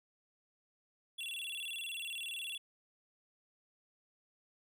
square tone with vibrato, 3046 Hz, F#7, 50 cents sharp, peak -40 dBFS, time 1.18-2.58 s, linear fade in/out 10 ms, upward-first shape square, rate 19 Hz, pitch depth 190 cents each way, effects none

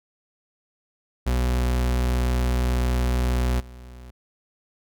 40% pulse tone with level steps, 61.74 Hz, B1, in tune, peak -19 / -39 dBFS, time 1.26-4.11 s, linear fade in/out 10 ms, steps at 3.59 s, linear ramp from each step 20 ms, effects none

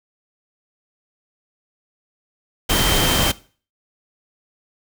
sine tone in noise, 3136 Hz, G7, in tune, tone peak -23 dBFS, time 2.69-3.32 s, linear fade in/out 10 ms, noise pink, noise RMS -18 dBFS, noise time 2.69-3.32 s, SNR -8 dB, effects noise-tail reverb RT60 0.4 s tail -19 dB re dry

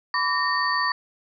sine tone cluster, 1004 / 1150 / 1838 / 4549 Hz, B5 / D6 / A#6 / C#8, +28 / -37 / -25 / +44 cents, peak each -27 / -25 / -25 / -29 dBFS, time 0.14-0.92 s, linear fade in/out 2 ms, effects none

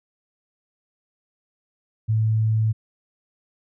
sine tone, 110 Hz, A2, in tune, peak -17 dBFS, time 2.08-2.73 s, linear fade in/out 20 ms, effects none

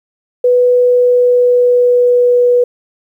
sine tone with pitch glide, 493.9 to 489.1 Hz, B4 to B4, 0 to -17 cents, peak -6 dBFS, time 0.44-2.64 s, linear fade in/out 5 ms, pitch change -17 cents, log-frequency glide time 0.68-2.41 s, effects 8-bit

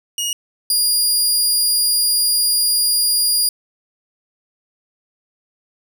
20% pulse tone pair in turn, 2877 / 4839 Hz, F#7 / D#8, -49 / -49 cents, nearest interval major sixth, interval 900 cents, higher second, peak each -14 / -8 dBFS, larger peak second, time 0.18-0.33 / 0.7-3.49 s, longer second, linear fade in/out 2 ms, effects none

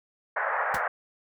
white band-pass noise, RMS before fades -28 dBFS, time 0.36-0.88 s, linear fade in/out 5 ms, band 520 to 1800 Hz, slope 48 dB/octave
pink noise with exponential decay, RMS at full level -29 dBFS, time 0.74-0.82 s, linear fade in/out 5 ms, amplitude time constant 16 ms
effects none

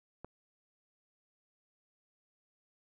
click, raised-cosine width 1 ms, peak -30 dBFS, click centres 0.246 s, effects none

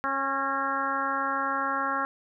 harmonic tone with a mistuned harmonic, 273.2 Hz, C#4, 25 cents flat, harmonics 1 / 2 / 3 / 4 / 5 / 6 / 7, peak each -37 / -37 / -34 / -30 / -30 / -34 / -41 dBFS, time 0.04-2.05 s, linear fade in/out 0 ms, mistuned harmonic 7, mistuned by -51 cents, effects none

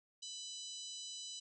harmonic tone, 995 Hz, B5, 13 cents sharp, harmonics 3 / 4 / 5 / 6 / 7 / 8, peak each -51 / -49 / -55 / -52 / -55 / -54 dBFS, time 0.22-1.4 s, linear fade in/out 10 ms, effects none

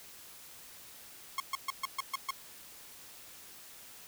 sawtooth tone bursts, 1081 Hz, C#6, 44 cents flat, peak -27 dBFS, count 7, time 1.38-2.307 s, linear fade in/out 2 ms, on 21 ms, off 130 ms, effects white hiss -52 dBFS RMS until 4.07 s

